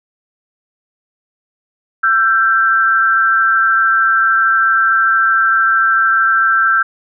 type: tone pair together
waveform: sine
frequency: 1343.4 / 1568 Hz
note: E6 / G6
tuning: +32 / 0 cents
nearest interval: minor third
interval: 268 cents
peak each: -12 dBFS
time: 2.03-6.83 s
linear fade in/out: 10 ms
effects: none